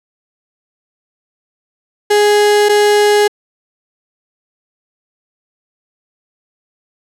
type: tone pair in turn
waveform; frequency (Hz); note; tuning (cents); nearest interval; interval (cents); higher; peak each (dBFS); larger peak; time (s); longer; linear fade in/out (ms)
35% pulse; 415.3 / 415.3; G#4 / G#4; 0 / 0; unison; 0; neither; -6; neither; 2.1-2.69 / 2.69-3.28; neither; 10
effects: low-pass 11000 Hz 12 dB/octave